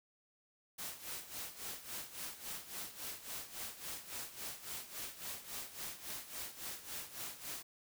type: noise with tremolo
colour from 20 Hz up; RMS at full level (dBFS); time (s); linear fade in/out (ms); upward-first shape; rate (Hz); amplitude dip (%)
white; -43; 0.78-7.63; 10; sine; 3.6; 75
effects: none